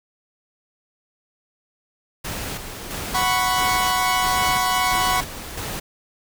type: noise with tremolo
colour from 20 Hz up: pink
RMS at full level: -29 dBFS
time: 2.24-5.8 s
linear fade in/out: 10 ms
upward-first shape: square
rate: 1.5 Hz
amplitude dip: 45%
type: chord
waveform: sawtooth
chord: F# suspended fourth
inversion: none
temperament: equal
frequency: 740 / 987.8 / 1108.7 Hz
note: F#5 / B5 / C#6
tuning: 0 / 0 / 0 cents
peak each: -19 dBFS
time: 3.14-5.21 s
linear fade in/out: 10 ms
effects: none